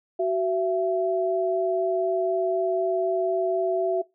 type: tone pair together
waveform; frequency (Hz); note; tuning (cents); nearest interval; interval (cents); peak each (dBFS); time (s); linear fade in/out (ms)
sine; 375.6 / 669.2; F#4 / E5; +26 / +26; minor seventh; 1000; -24; 0.19-4.02; 10
effects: noise-tail reverb RT60 0.2 s tail -20 dB re dry